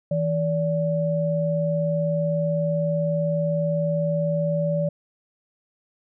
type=tone pair together; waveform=sine; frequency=162.2 / 578 Hz; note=E3 / D5; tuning=-28 / -28 cents; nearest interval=octave + minor seventh; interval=2200 cents; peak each=-23 dBFS; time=0.11-4.89 s; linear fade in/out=5 ms; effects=none